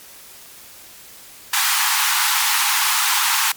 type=high-pass noise; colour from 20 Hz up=pink; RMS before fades=-18 dBFS; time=1.53-3.52 s; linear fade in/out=5 ms; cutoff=820 Hz; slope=96 dB/octave; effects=white hiss -42 dBFS RMS until 3.56 s + MP3 96 kbps